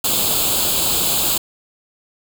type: noise with comb filter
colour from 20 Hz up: white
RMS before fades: -18 dBFS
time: 0.04-1.38 s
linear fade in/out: 5 ms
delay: 0.26 ms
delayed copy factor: +0.8
effects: none